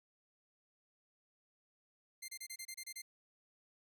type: tone bursts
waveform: 10% pulse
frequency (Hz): 2093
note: C7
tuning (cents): 0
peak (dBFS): -35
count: 9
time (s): 2.22-3.02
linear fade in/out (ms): 10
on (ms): 64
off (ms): 28
effects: none